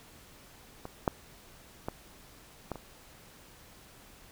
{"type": "clicks", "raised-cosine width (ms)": 1, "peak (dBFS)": [-25, -11, -19, -20, -28], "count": 5, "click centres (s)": [0.854, 1.078, 1.885, 2.717, 2.757], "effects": ["pink hiss -55 dBFS RMS until 4.31 s"]}